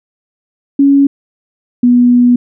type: tone pair in turn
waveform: sine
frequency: 278.9 / 244.3 Hz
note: C#4 / B3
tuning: +11 / -19 cents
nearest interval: major second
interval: 230 cents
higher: first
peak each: -4 dBFS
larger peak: neither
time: 0.79-1.07 / 1.83-2.36 s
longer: second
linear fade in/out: 5 ms
effects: none